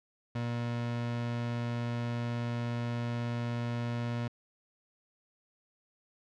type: tone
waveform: 30% pulse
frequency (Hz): 118.9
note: A#2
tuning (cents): +35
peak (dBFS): -29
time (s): 0.35-4.28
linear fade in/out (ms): 5
effects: low-pass 4000 Hz 12 dB/octave